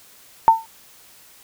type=tone with exponential decay; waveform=sine; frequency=901 Hz; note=A5; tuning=41 cents sharp; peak=-4 dBFS; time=0.48-0.66 s; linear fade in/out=0 ms; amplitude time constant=38 ms; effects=white hiss -49 dBFS RMS until 1.43 s